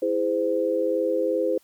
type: chord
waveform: sine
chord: E augmented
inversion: none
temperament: just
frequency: 329.6 / 412 / 515 Hz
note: E4 / G#4 / B#4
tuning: 0 / -14 / -28 cents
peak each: -27 / -27 / -23 dBFS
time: 0.02-1.58 s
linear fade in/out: 5 ms
effects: white hiss -61 dBFS RMS until 1.63 s